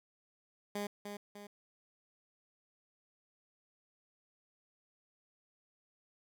15% pulse tone with echo, 204.7 Hz, G#3, 25 cents flat, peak -30 dBFS, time 0.75-0.87 s, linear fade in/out 5 ms, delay 300 ms, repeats 2, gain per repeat -6 dB, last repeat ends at 1.47 s, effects none

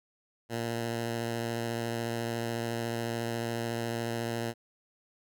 10% pulse tone with vibrato, 116.4 Hz, A#2, 2 cents flat, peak -23 dBFS, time 0.49-4.54 s, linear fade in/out 50 ms, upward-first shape sine, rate 14 Hz, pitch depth 14 cents each way, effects none

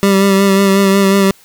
25% pulse tone with vibrato, 196 Hz, G3, in tune, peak -4 dBFS, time 0.03-1.31 s, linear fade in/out 0 ms, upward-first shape sine, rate 5.5 Hz, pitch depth 26 cents each way, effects white hiss -46 dBFS RMS until 1.44 s

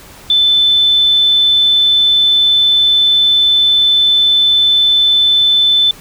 sine tone, 3520 Hz, A7, in tune, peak -7 dBFS, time 0.3-5.91 s, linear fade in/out 2 ms, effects pink hiss -37 dBFS RMS until 6 s

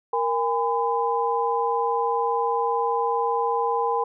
sine tone cluster, 467.9 / 815 / 1010 Hz, A#4 / G#5 / B5, +6 / -33 / +39 cents, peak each -25 dBFS, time 0.13-4.04 s, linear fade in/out 5 ms, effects none

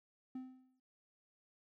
triangle tone with exponential decay, 257.8 Hz, C4, 26 cents flat, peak -38 dBFS, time 0.35-0.8 s, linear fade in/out 5 ms, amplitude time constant 97 ms, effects none

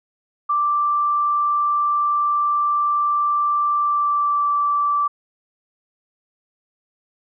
sine tone with pitch glide, 1174.7 to 1163.9 Hz, D6 to D6, 0 to -16 cents, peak -16 dBFS, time 0.49-5.08 s, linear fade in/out 10 ms, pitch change -16 cents, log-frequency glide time 3.78-4.49 s, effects none

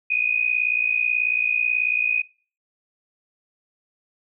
sine tone with amplitude modulation, 2489 Hz, D#7, in tune, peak -15 dBFS, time 0.1-2.22 s, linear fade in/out 10 ms, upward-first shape sine, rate 58.3 Hz, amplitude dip 80%, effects noise-tail reverb RT60 0.4 s tail -22 dB re dry

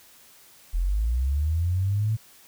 sine linear sweep, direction up, 40 to 112.3 Hz, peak -21 dBFS, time 0.73-2.17 s, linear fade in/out 20 ms, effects white hiss -53 dBFS RMS until 2.47 s

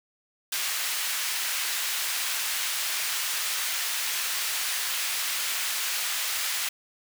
pink high-pass noise, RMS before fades -29 dBFS, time 0.52-6.69 s, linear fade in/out 5 ms, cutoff 1800 Hz, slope 12 dB/octave, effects none

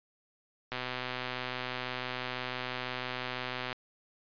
click train, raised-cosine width 0.3 ms, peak -19 dBFS, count 380, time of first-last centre 0.72-3.728 s, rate 126 Hz, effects resampled to 11025 Hz

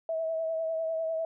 sine tone with vibrato, 648 Hz, E5, 30 cents flat, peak -28 dBFS, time 0.09-1.25 s, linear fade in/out 2 ms, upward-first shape triangle, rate 10 Hz, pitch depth 32 cents each way, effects none

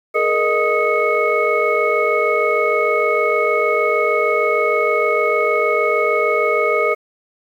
sine tone cluster, 423.8 / 470.3 / 618 / 1251 / 2198 Hz, G#4 / A#4 / D#5 / D#6 / C#7, +35 / +15 / -12 / +9 / -15 cents, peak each -20 dBFS, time 0.14-6.95 s, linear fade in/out 20 ms, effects tanh soft clip ceiling -3 dBFS + 8-bit

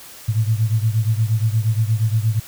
sine beating tone pair, 107.9 / 116.4 Hz, A2 / A#2, -33 / -2 cents, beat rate 8.5 Hz, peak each -17 / -20 dBFS, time 0.28-2.4 s, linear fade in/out 10 ms, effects white hiss -40 dBFS RMS until 2.47 s

